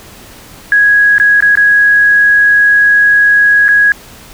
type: tone with dropouts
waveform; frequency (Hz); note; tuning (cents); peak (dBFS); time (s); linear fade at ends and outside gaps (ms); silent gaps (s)
sine; 1661.2; G#6; 0; -4; 0.72-3.92; 1; 1.182-1.199 / 1.405-1.424 / 1.554-1.573 / 3.682-3.688
effects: pink hiss -35 dBFS RMS until 4.33 s